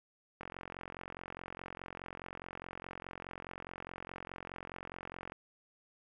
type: click train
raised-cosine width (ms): 0.5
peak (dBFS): -28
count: 221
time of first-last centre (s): 0.41-5.321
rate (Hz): 44.8
effects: none